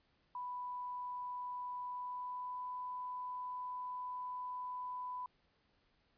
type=tone with pitch glide; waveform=sine; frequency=990 to 997.5 Hz; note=B5 to B5; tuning=+4 to +17 cents; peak=-40 dBFS; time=0.35-5.26 s; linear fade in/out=2 ms; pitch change=+13 cents; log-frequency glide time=1.83-2.67 s; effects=pink hiss -75 dBFS RMS until 6.17 s + resampled to 11025 Hz